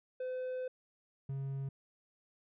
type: tone pair in turn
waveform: triangle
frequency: 510 / 136.45 Hz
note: C5 / C#3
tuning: -44 / -27 cents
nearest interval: octave + major seventh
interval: 2283 cents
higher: first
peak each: -34 / -34 dBFS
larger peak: neither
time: 0.2-0.68 / 1.29-1.69 s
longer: first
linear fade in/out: 5 ms
effects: resampled to 8000 Hz